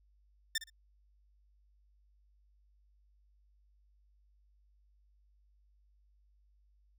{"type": "tone with echo", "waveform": "15% pulse", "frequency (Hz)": 1793, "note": "A6", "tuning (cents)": 32, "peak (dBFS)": -24, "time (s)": [0.55, 0.58], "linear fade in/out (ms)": 5, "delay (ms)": 60, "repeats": 2, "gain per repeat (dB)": -13, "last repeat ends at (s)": 0.7, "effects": ["added 50 Hz sine -65 dBFS peak until 6.98 s"]}